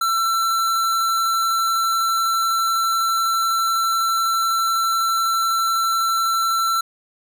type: tone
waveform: square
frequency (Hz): 1344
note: E6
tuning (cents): +33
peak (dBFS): -18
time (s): 0.01-6.81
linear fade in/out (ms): 5
effects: none